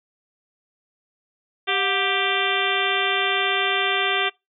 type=harmonic tone with a mistuned harmonic; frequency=392.6 Hz; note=G4; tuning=3 cents sharp; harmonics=1 / 2 / 3 / 4 / 5 / 6 / 7 / 8 / 9; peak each=-28 / -28 / -28 / -28 / -28 / -28 / -28 / -28 / -28 dBFS; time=1.67-4.3 s; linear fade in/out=20 ms; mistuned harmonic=2; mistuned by=-120 cents; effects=noise-tail reverb RT60 0.2 s tail -24 dB re dry